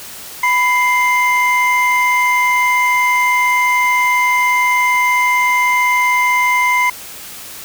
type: tone pair together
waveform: triangle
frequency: 992.1 / 2093 Hz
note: B5 / C7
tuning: +8 / 0 cents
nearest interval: octave + minor second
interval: 1292 cents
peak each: -12 dBFS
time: 0.43-6.9 s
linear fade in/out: 5 ms
effects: white hiss -32 dBFS RMS until 7.64 s